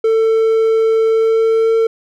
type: tone with pitch glide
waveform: triangle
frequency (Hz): 446.4 to 450.8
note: A4 to A4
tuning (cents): +25 to +42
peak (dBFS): -8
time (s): 0.04-1.87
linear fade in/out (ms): 5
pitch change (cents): +17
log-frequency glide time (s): 1.09-1.68
effects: none